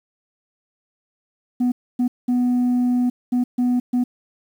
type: tone bursts at uneven times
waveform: sine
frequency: 246.9 Hz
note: B3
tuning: in tune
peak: -13 dBFS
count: 6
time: 1.6-1.72 / 1.99-2.08 / 2.28-3.1 / 3.32-3.44 / 3.58-3.8 / 3.93-4.04 s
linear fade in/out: 10 ms
effects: tanh soft clip ceiling -15 dBFS + 8-bit